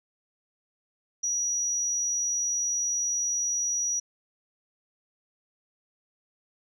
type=tone; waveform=sine; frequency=5810 Hz; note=F#8; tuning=32 cents flat; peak=-24 dBFS; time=1.23-4 s; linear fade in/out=10 ms; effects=tanh soft clip ceiling -21 dBFS